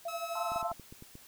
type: tone with tremolo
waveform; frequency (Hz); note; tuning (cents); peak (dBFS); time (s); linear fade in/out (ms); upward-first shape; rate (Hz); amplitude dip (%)
sine; 678; E5; +49; -32; 0.05-0.73; 5; triangle; 12; 100
type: tone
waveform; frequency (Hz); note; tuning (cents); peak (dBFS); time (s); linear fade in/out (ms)
sawtooth; 1292; E6; -35; -36; 0.08-0.62; 5
type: chord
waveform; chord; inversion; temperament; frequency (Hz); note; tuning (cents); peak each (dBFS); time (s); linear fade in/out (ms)
sine; F major seventh; none; equal; 698.5 / 880 / 1046.5 / 1318.5; F5 / A5 / C6 / E6; 0 / 0 / 0 / 0; -38 / -40 / -41 / -38; 0.35-0.72; 5
type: clicks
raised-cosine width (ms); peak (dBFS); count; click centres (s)
3; -35; 8; 0.519 / 0.56 / 0.628 / 0.716 / 0.797 / 0.925 / 1.024 / 1.154
effects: white hiss -56 dBFS RMS until 1.27 s